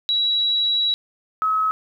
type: tone pair in turn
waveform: sine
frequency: 3896 / 1283 Hz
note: B7 / E6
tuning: -24 / -47 cents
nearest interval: octave + perfect fifth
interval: 1923 cents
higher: first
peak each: -17 dBFS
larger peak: neither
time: 0.09-0.94 / 1.42-1.71 s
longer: first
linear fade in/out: 0 ms
effects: 9-bit